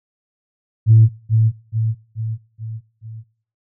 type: tone with echo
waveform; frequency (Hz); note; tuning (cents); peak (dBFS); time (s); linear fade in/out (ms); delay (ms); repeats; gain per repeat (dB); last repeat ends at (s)
sine; 111.4; A2; +22; -5; 0.86-1.09; 50; 430; 5; -5; 3.24
effects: noise-tail reverb RT60 0.6 s tail -25 dB re dry + tanh soft clip ceiling -1 dBFS